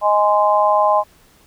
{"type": "chord", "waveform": "sine", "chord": "Ab major", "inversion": "second", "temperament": "just", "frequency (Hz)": [623, 830.6, 1038.3], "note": ["Eb5", "Ab5", "C6"], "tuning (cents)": [2, 0, -14], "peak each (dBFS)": -16, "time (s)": [0.01, 1.04], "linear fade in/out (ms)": 50, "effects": ["pink hiss -52 dBFS RMS until 1.46 s"]}